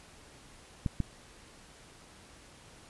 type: clicks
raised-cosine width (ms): 5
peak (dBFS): -17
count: 2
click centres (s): 0.862 / 1.003
effects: pink hiss -55 dBFS RMS until 2.89 s + resampled to 24000 Hz